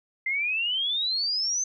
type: exponential sweep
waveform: sine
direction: up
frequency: 2062 to 6272 Hz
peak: -24 dBFS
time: 0.26-1.64 s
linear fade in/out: 5 ms
effects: none